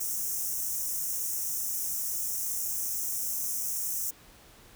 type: high-pass noise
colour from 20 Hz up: white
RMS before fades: -32 dBFS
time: 0-4.11 s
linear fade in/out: 10 ms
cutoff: 5500 Hz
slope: 96 dB/octave
effects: pink hiss -55 dBFS RMS until 4.75 s